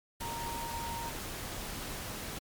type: tone in noise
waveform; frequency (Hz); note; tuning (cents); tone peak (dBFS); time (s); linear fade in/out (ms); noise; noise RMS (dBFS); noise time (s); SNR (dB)
sine; 930; A#5; -4; -38; 0.21-1.1; 10; pink; -40; 0.2-2.39; -1
effects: MP3 96 kbps

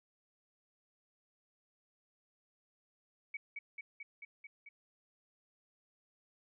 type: tone with echo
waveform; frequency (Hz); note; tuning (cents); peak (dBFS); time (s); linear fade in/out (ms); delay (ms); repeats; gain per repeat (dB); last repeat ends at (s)
sine; 2262; C#7; +34; -38; 3.34-3.37; 5; 220; 6; -2; 4.69
effects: none

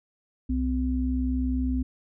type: tone pair together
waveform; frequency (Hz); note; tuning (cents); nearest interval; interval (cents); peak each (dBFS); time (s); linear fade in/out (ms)
sine; 64 / 256; C2 / C4; -38 / -38; 2 octaves; 2400; -26; 0.49-1.83; 10
effects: none

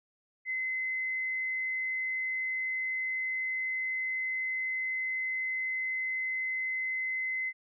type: tone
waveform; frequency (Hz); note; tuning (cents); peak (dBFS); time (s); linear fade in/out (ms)
sine; 2048; C7; -38; -30; 0.45-7.53; 50
effects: none

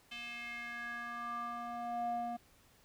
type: tone with band-pass filter sweep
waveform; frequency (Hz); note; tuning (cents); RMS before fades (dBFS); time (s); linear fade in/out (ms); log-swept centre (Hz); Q
square; 237.3; A#3; +31; -41; 0.11-2.37; 10; 2900 to 580; 4.4
effects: pink hiss -66 dBFS RMS until 2.84 s

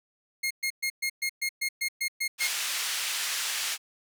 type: tone bursts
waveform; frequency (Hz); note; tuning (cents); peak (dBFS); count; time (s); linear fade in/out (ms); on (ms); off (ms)
sawtooth; 2144; C7; +42; -23; 11; 0.43-2.477; 10; 77; 120
type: band-pass noise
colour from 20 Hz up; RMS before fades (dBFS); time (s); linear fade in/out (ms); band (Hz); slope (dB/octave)
pink; -31; 2.38-3.78; 50; 2000 to 11000; 12
effects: none

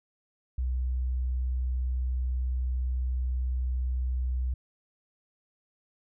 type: tone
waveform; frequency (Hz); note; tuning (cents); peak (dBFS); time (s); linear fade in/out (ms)
sine; 63; B1; +35; -26; 0.58-4.54; 5
effects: none

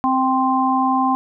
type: harmonic tone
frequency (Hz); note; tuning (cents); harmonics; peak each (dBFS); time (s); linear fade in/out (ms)
261.6; C4; 0; 1 / 3 / 4; -19 / -19 / -19; 0.04-1.15; 0
effects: none

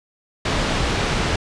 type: low-pass noise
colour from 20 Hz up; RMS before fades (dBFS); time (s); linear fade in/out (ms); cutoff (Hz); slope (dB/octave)
pink; -21; 0.45-1.36; 5; 4600; 12
effects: resampled to 22050 Hz

